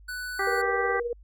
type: tone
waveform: square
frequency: 1489 Hz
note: F#6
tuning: 11 cents sharp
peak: -33 dBFS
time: 0.08-0.62 s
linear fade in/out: 10 ms
type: harmonic tone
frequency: 392 Hz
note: G4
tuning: in tune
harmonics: 1 / 2 / 3 / 4 / 5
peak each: -31 / -31 / -31 / -31 / -31 dBFS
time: 0.39-1 s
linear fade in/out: 5 ms
type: tone with tremolo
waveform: sine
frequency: 476.6 Hz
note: A#4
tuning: 38 cents sharp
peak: -25 dBFS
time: 0.47-1.13 s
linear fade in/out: 2 ms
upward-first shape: sine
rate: 19 Hz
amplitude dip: 60%
effects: added 50 Hz sine -48 dBFS peak until 1.23 s